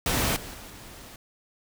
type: noise with level steps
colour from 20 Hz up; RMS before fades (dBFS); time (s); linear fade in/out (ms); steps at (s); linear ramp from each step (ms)
pink; -25 / -40 / -43 / -45; 0.06-1.16; 2; 0.36 / 0.54 / 0.7; 5
effects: none